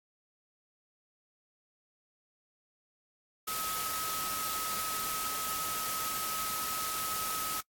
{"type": "tone in noise", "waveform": "sine", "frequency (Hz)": 1280, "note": "D#6", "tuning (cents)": 49, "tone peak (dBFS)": -36, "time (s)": [3.47, 7.61], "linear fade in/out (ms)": 10, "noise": "white", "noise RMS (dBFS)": -36, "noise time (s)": [3.47, 7.61], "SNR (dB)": -3, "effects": ["noise-tail reverb RT60 0.1 s tail -25 dB re dry", "AAC 64 kbps"]}